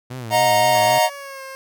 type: tone with vibrato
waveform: sawtooth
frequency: 119.7 Hz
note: A#2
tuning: 46 cents sharp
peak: -25 dBFS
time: 0.1-0.99 s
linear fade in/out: 10 ms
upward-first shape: sine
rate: 3.8 Hz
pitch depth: 140 cents each way
type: chord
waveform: square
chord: D# minor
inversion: none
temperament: equal with one note detuned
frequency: 622.3 / 723.9 / 932.3 Hz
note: D#5 / F#5 / A#5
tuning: 0 / -38 / 0 cents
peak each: -19 dBFS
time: 0.3-1.1 s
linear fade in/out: 50 ms
type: tone with pitch glide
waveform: 15% pulse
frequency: 564 to 533.6 Hz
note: C#5 to C5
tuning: +30 to +34 cents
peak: -26 dBFS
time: 0.75-1.55 s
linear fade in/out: 0 ms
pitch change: -96 cents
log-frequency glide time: 1.16-1.42 s
effects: none